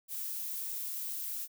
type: noise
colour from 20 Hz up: violet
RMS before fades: -38 dBFS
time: 0.08-1.48 s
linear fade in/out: 50 ms
effects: none